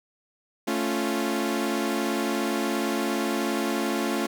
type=chord; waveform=sawtooth; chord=A augmented; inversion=none; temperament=equal; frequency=220 / 277.2 / 349.2 Hz; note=A3 / C#4 / E#4; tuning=0 / 0 / 0 cents; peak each=-25 dBFS; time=0.67-4.27 s; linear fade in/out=10 ms; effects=none